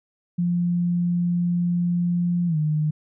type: tone with pitch glide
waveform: sine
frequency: 174.61 to 152.89 Hz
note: F3 to D#3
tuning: 0 to -30 cents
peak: -19 dBFS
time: 0.38-2.91 s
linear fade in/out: 10 ms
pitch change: -230 cents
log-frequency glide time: 2.47-2.57 s
effects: none